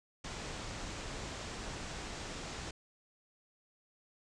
pink low-pass noise, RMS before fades -43 dBFS, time 0.24-2.71 s, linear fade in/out 5 ms, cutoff 8100 Hz, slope 48 dB/octave, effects none

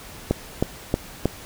click train, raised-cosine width 2 ms, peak -5 dBFS, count 4, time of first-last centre 0.31-1.256 s, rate 3.17 Hz, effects pink hiss -41 dBFS RMS until 1.45 s

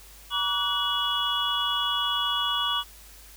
sine tone cluster, 954 / 1150 / 1479 / 2918 / 3373 Hz, A#5 / D6 / F#6 / F#7 / G#7, +40 / -37 / -1 / -25 / +26 cents, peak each -34 / -29 / -35 / -29 / -28 dBFS, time 0.3-2.84 s, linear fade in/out 50 ms, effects added 50 Hz sine -50 dBFS peak until 3.36 s + white hiss -50 dBFS RMS until 3.36 s

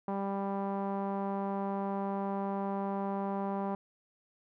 sawtooth tone with low-pass filter, 197.2 Hz, G3, 11 cents sharp, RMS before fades -34 dBFS, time 0.08-3.75 s, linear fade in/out 2 ms, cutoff 910 Hz, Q 2.9, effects none

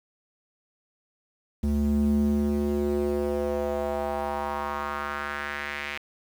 square tone with band-pass filter sweep, 72.4 Hz, D2, 24 cents flat, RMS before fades -27 dBFS, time 1.63-5.98 s, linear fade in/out 5 ms, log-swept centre 160 to 2300 Hz, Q 2.6, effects 8-bit

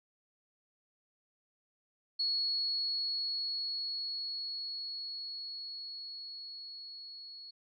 sine tone with level ramp, 4355 Hz, C#8, 31 cents flat, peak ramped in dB -29 to -46 dBFS, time 2.19-7.51 s, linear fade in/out 10 ms, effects none

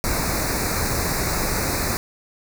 pink band-stop noise, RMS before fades -23 dBFS, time 0.04-1.97 s, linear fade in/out 0 ms, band 2500 to 3900 Hz, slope 96 dB/octave, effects none

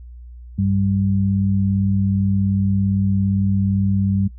sine tone pair together, 98 / 195.45 Hz, G2 / G3, 0 / -5 cents, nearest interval octave, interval 1195 cents, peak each -18 dBFS, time 0.58-4.28 s, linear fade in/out 10 ms, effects noise-tail reverb RT60 0.1 s tail -23 dB re dry + added 60 Hz sine -35 dBFS peak until 4.38 s

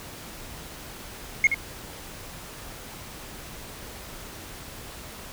sine tone with echo, 2159 Hz, C#7, 46 cents flat, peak -11 dBFS, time 1.44-1.47 s, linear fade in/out 2 ms, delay 74 ms, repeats 1, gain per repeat -10 dB, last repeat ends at 1.544 s, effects tanh soft clip ceiling -13 dBFS + pink hiss -41 dBFS RMS until 5.32 s

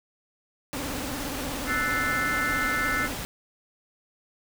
sawtooth tone with vibrato, 272.4 Hz, C#4, 30 cents flat, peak -30 dBFS, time 0.73-3.14 s, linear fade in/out 5 ms, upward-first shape triangle, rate 17 Hz, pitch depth 190 cents each way
pink noise, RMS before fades -34 dBFS, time 0.73-3.25 s, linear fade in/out 0 ms
sine chord, F# half-diminished seventh, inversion third, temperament equal, 1318.5 / 1480 / 1760 / 2093 Hz, E6 / F#6 / A6 / C7, 0 / 0 / 0 / 0 cents, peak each -30 dBFS, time 1.66-3.09 s, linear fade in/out 50 ms
effects none

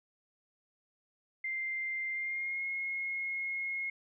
sine tone with pitch glide, 2093 to 2159 Hz, C7 to C#7, 0 to -46 cents, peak -33 dBFS, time 1.44-3.9 s, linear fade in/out 5 ms, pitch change +54 cents, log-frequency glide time 2.13-2.64 s, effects none

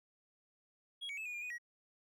triangle tone with pitch steps, 3309 / 2249 / 2607 / 2453 / 2404 / 2478 / 1907 Hz, G#7 / C#7 / E7 / D#7 / D7 / D#7 / A#6, -7 / +24 / -20 / -25 / +40 / -8 / +39 cents, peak -39 dBFS, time 1.01-1.584 s, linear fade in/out 20 ms, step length 82 ms, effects none

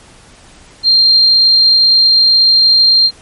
sine tone, 4186 Hz, C8, in tune, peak -5 dBFS, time 0.83-3.11 s, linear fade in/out 50 ms, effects pink hiss -41 dBFS RMS until 3.21 s + MP3 48 kbps

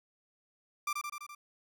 30% pulse tone with echo, 1182 Hz, D6, 11 cents sharp, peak -28 dBFS, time 0.87-0.93 s, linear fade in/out 5 ms, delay 84 ms, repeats 5, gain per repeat -3 dB, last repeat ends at 1.35 s, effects none

